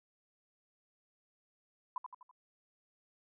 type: tone with echo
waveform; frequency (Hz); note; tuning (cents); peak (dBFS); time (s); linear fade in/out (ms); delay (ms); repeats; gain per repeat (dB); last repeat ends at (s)
sine; 1002; B5; +25; -34; 1.96-1.98; 2; 83; 4; -6; 2.312
effects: none